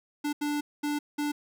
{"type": "tone bursts at uneven times", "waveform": "square", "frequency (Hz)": 293.7, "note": "D4", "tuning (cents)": 0, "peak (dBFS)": -28, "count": 4, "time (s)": [[0.24, 0.33], [0.41, 0.61], [0.83, 0.99], [1.18, 1.32]], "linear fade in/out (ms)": 10, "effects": []}